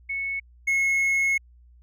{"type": "tone pair in turn", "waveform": ["sine", "triangle"], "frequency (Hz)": [2204, 2176], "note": ["C#7", "C#7"], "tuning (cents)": [-11, -33], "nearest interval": "unison", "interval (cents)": 22, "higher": "first", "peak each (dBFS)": [-26, -18], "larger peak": "second", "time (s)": [[0.09, 0.4], [0.67, 1.38]], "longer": "second", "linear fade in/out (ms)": 10, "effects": ["added 60 Hz sine -50 dBFS peak until 1.82 s"]}